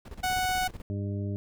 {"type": "noise with tremolo", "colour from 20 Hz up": "brown", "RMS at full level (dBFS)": -38, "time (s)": [0.05, 0.82], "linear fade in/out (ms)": 5, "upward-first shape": "square", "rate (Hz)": 16, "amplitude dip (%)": 75}
{"type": "tone", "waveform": "sawtooth", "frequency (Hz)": 740, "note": "F#5", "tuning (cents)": 0, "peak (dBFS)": -22, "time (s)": [0.23, 0.68], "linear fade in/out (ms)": 10}
{"type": "harmonic tone", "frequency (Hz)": 100.4, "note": "G2", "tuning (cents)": 42, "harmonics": [1, 2, 3, 4, 6], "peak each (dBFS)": [-30, -36, -40, -42, -46], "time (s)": [0.9, 1.36], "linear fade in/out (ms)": 0}
{"effects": []}